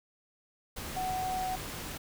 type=tone in noise; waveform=sine; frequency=745 Hz; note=F#5; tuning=12 cents sharp; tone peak=-31 dBFS; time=0.96-1.56 s; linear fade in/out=10 ms; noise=pink; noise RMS=-40 dBFS; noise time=0.76-1.98 s; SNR=+6 dB; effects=none